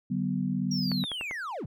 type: chord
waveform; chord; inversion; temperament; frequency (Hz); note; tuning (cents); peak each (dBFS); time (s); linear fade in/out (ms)
sine; B minor; first; equal with one note detuned; 146.83 / 188.99 / 246.9; D3 / F#3 / B3; 0 / +37 / 0; -33 / -29 / -31; 0.1-1.05; 10
type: linear sweep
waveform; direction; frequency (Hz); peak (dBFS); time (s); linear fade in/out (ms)
triangle; down; 5690 to 82.8; -31; 0.71-1.66; 5
type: clicks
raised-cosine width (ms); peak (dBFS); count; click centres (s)
0.5; -22; 5; 0.917 / 1.039 / 1.117 / 1.211 / 1.311
effects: none